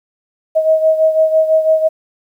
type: beating tone pair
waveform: sine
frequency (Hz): 633 / 639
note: D#5 / D#5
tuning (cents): +30 / +46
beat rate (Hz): 6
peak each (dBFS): -10 / -16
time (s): 0.55-1.89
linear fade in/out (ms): 20
effects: 8-bit